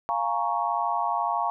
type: chord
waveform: sine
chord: Bb minor seventh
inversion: second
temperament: equal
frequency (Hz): 698.5 / 830.6 / 932.3 / 1108.7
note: F5 / Ab5 / Bb5 / Db6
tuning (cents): 0 / 0 / 0 / 0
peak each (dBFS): -29 / -30 / -28 / -29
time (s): 0.09-1.5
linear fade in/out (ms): 0
effects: none